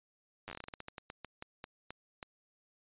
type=slowing click train; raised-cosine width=0.3 ms; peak=-27 dBFS; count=20; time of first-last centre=0.48-2.228 s; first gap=9 ms; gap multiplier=1.22; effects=resampled to 8000 Hz